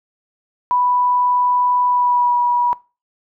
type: tone with pitch glide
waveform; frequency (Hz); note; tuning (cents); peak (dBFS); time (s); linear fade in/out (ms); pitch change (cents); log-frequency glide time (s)
sine; 987.8 to 970.3; B5 to B5; 0 to -31; -13; 0.71-2.73; 0; -31; 1.87-2.35
effects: noise-tail reverb RT60 0.3 s tail -21 dB re dry